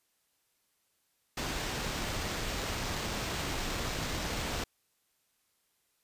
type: noise with sample-and-hold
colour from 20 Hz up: pink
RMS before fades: -35 dBFS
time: 1.37-4.64 s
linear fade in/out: 5 ms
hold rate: 11025 Hz
effects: white hiss -75 dBFS RMS until 6.03 s + resampled to 32000 Hz